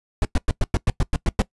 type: noise bursts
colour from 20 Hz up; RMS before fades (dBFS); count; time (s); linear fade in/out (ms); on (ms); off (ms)
brown; -17; 10; 0.22-1.42; 2; 30; 100
effects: noise-tail reverb RT60 0.1 s tail -21 dB re dry + resampled to 24000 Hz